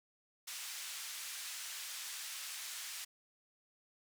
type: band-pass noise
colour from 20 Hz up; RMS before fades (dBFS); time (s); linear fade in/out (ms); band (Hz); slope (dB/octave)
white; -45; 0.47-3.05; 10; 1500 to 9100; 12
effects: none